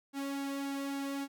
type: tone with flanger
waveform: sawtooth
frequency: 277.2 Hz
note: C#4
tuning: in tune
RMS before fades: -37 dBFS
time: 0.13-1.28 s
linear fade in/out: 50 ms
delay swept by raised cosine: 1.6 to 2.37 ms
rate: 3.6 Hz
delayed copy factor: -0.65
effects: none